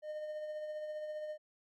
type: tone with tremolo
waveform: triangle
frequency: 610 Hz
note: D#5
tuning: 34 cents flat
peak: -35 dBFS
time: 0.02-1.38 s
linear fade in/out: 50 ms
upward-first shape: triangle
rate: 15 Hz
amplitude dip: 40%
effects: MP3 96 kbps